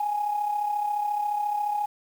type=tone with amplitude modulation; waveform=sine; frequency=830.6 Hz; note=G#5; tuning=in tune; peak=-21 dBFS; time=0-1.86 s; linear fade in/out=5 ms; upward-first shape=sine; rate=34.3 Hz; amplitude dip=55%; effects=tanh soft clip ceiling -17 dBFS + 8-bit